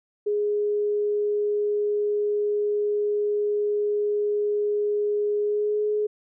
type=tone with pitch glide; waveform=sine; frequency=415.3 to 421.3 Hz; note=G#4 to G#4; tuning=0 to +25 cents; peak=-21 dBFS; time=0.26-6.07 s; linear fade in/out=10 ms; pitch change=+25 cents; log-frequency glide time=5.42-5.82 s; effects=none